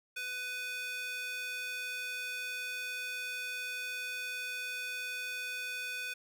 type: tone with high-pass filter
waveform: square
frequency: 498.6 Hz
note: B4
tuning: 16 cents sharp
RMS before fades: -39 dBFS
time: 0.16-6.14 s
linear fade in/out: 10 ms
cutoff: 2000 Hz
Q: 9
effects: none